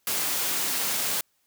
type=high-pass noise; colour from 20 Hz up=white; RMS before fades=-27 dBFS; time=0.07-1.21 s; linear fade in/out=2 ms; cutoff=150 Hz; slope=12 dB/octave; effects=white hiss -70 dBFS RMS until 1.46 s